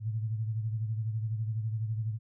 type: beating tone pair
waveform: sine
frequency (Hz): 109.3 / 121.3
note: A2 / B2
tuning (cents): -11 / -31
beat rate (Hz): 12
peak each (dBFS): -30 / -39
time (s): 0-2.19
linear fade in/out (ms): 50
effects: none